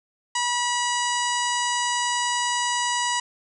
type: harmonic tone with a mistuned harmonic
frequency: 970 Hz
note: B5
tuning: 31 cents flat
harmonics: 1 / 2 / 3 / 4 / 5 / 6 / 7 / 8 / 9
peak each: -25 / -29 / -30 / -36 / -34 / -36 / -34 / -33 / -37 dBFS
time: 0.35-3.2 s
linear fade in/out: 5 ms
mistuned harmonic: 6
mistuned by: +21 cents
effects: none